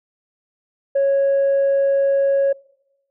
sine tone, 552 Hz, C#5, 7 cents flat, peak -12 dBFS, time 0.95-2.53 s, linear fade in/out 10 ms, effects noise-tail reverb RT60 0.9 s tail -24 dB re dry + tanh soft clip ceiling -12 dBFS

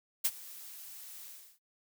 blue noise with ADSR envelope, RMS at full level -27 dBFS, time 0.24-1.59 s, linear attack 13 ms, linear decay 48 ms, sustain -21 dB, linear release 330 ms, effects noise-tail reverb RT60 0.1 s tail -22 dB re dry

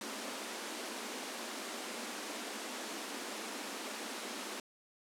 pink high-pass noise, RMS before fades -42 dBFS, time 0.01-4.6 s, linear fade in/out 2 ms, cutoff 210 Hz, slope 96 dB/octave, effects low-pass 10000 Hz 12 dB/octave

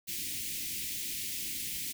white band-stop noise, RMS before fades -37 dBFS, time 0.07-1.93 s, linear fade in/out 20 ms, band 360 to 2000 Hz, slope 48 dB/octave, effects none

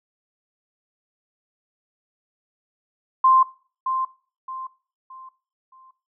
sine tone with echo, 1046.5 Hz, C6, in tune, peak -12 dBFS, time 3.24-3.43 s, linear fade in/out 5 ms, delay 620 ms, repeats 4, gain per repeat -9 dB, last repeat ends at 5.91 s, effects noise-tail reverb RT60 0.4 s tail -19 dB re dry

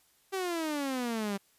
sawtooth exponential sweep, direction down, 392 to 194.2 Hz, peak -27 dBFS, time 0.32-1.38 s, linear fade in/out 20 ms, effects white hiss -67 dBFS RMS until 1.58 s + resampled to 32000 Hz

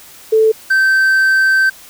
sine / triangle tone pair in turn, 440 / 1551.8 Hz, A4 / G6, 0 / -18 cents, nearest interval octave + minor seventh, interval 2182 cents, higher second, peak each -7 dBFS, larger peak neither, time 0.32-0.52 / 0.7-1.7 s, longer second, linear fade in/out 10 ms, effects white hiss -39 dBFS RMS until 1.89 s

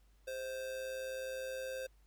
square tone with amplitude modulation, 523.3 Hz, C5, in tune, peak -38 dBFS, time 0.27-1.87 s, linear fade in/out 10 ms, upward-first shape sine, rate 119 Hz, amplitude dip 45%, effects added 50 Hz sine -63 dBFS peak until 2.06 s + pink hiss -75 dBFS RMS until 2.06 s

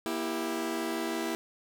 sawtooth chord, E diminished, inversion second, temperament just, 237.3 / 329.6 / 395.6 Hz, Bb3 / E4 / G4, +31 / 0 / +16 cents, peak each -33 / -29 / -33 dBFS, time 0.06-1.35 s, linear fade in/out 0 ms, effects none

